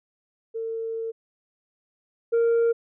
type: tone pair in turn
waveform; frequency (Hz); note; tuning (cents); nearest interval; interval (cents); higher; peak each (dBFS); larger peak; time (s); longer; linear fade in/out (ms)
sine; 452.1 / 464; A4 / A#4; +47 / -8; unison; 45; second; -27 / -15; second; 0.54-1.12 / 2.32-2.73; first; 20
effects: tanh soft clip ceiling -17 dBFS